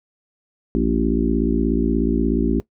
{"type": "harmonic tone with a mistuned harmonic", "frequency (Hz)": 56.7, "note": "A#1", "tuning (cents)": -47, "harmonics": [1, 3, 4, 5, 6, 7], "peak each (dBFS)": [-23, -26, -21, -21, -25, -26], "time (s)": [0.75, 2.6], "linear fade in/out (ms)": 0, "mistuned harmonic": 7, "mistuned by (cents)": -40, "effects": ["noise-tail reverb RT60 0.1 s tail -19 dB re dry"]}